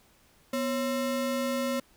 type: ring-modulated tone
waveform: square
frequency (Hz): 396.4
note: G4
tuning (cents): +19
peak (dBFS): -25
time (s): 0.53-1.8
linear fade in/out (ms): 5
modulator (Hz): 151
effects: pink hiss -62 dBFS RMS until 1.96 s